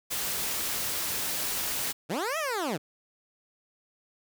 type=noise; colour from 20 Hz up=white; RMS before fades=-31 dBFS; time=0.1-1.93 s; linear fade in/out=20 ms
type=linear two-way sweep; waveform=15% pulse; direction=up then down; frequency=130.81 to 663 to 130.81 Hz; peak=-22 dBFS; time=2.09-2.78 s; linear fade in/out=20 ms; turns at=2.38 s
effects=none